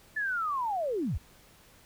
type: linear sweep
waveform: sine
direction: down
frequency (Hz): 1760 to 40.53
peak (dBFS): -28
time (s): 0.16-1.18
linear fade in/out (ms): 10
effects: pink hiss -58 dBFS RMS until 1.85 s